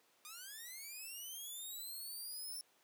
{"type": "linear sweep", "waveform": "5% pulse", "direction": "up", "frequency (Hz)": [1194, 5410], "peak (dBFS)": -38, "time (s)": [0.25, 2.61], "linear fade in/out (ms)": 0, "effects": ["pink hiss -71 dBFS RMS until 2.83 s", "high-pass 400 Hz 12 dB/octave"]}